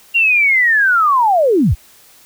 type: linear sweep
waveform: sine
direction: down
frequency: 2794 to 41.32 Hz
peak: -9 dBFS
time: 0.14-1.75 s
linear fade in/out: 20 ms
effects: white hiss -46 dBFS RMS until 2.25 s